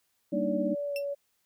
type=tone with pitch glide; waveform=sine; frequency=576 to 566.4 Hz; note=D5 to C#5; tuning=-34 to +37 cents; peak=-30 dBFS; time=0.32-1.15 s; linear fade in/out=20 ms; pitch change=-29 cents; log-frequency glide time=0.86-0.96 s
type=chord; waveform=sine; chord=Eb major seventh; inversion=first; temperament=equal; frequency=196 / 233.1 / 293.7 / 311.1 Hz; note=G3 / Bb3 / D4 / Eb4; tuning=0 / 0 / 0 / 0 cents; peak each=-33 dBFS; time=0.32-0.75 s; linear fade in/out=10 ms
type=tone with exponential decay; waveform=30% pulse; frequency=2702 Hz; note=E7; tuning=42 cents sharp; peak=-29 dBFS; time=0.96-1.05 s; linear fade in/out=1 ms; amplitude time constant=19 ms
effects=white hiss -74 dBFS RMS until 1.45 s